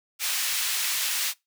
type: high-pass noise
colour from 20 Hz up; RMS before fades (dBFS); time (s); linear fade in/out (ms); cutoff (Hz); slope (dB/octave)
pink; -27; 0.19-1.34; 50; 2300; 12
effects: noise-tail reverb RT60 0.2 s tail -23 dB re dry